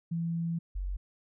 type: tone pair in turn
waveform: sine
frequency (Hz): 167.4 / 46.58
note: E3 / F#1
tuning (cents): +27 / +12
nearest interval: octave + minor seventh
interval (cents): 2215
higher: first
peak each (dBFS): -29 / -31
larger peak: first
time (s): 0.11-0.59 / 0.75-0.97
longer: first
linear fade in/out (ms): 10
effects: none